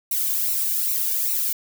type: noise with flanger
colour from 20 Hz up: violet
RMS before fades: -23 dBFS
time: 0.11-1.53 s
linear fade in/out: 5 ms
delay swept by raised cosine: 0.6 to 1.56 ms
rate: 2.5 Hz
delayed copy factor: -0.9
effects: none